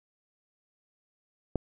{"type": "click", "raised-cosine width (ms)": 2, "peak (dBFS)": -14, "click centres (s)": 1.557, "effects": []}